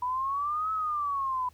sine exponential two-way sweep, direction up then down, 981 to 1300 to 991 Hz, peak -27 dBFS, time 0.02-1.49 s, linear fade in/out 5 ms, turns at 0.72 s, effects added 78 Hz sine -56 dBFS peak until 1.53 s + pink hiss -63 dBFS RMS until 1.53 s

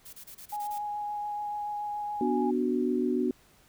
blue noise bursts, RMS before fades -46 dBFS, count 7, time 0.05-0.786 s, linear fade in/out 10 ms, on 82 ms, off 27 ms
sine tone with vibrato, 830.6 Hz, G#5, in tune, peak -31 dBFS, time 0.52-2.51 s, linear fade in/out 10 ms, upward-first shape sine, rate 7 Hz, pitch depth 10 cents each way
sine chord, B minor, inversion none, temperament equal, 246.9 / 293.7 / 370 Hz, B3 / D4 / F#4, 0 / 0 / 0 cents, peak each -28 / -31 / -29 dBFS, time 2.21-3.31 s, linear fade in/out 2 ms
effects pink hiss -61 dBFS RMS until 3.68 s

